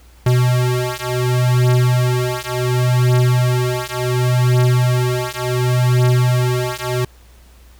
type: beating tone pair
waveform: square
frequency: 124.2 / 124.89 Hz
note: B2 / B2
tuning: +10 / +20 cents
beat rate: 0.69 Hz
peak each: -17 dBFS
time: 0.26-7.05 s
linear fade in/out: 5 ms
effects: added 60 Hz sine -43 dBFS peak until 7.79 s + pink hiss -51 dBFS RMS until 7.79 s